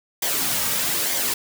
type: noise with flanger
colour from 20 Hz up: white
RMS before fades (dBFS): -23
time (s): 0.22-1.34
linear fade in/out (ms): 5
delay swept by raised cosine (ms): 0.73 to 2.93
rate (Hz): 1.1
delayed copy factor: -0.5
effects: none